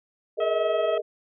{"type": "chord", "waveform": "sine", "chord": "Ab suspended second", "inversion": "none", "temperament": "equal with one note detuned", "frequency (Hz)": [418.4, 466.2, 622.3], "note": ["Ab4", "Bb4", "Eb5"], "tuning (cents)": [13, 0, 0], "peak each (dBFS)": -29, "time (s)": [0.37, 1.02], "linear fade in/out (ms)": 20}
{"type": "harmonic tone", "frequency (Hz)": 644, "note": "E5", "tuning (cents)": -41, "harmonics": [1, 2, 3, 4, 5], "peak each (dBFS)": [-24, -33, -42, -42, -40], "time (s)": [0.4, 0.98], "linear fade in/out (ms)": 5}
{"effects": []}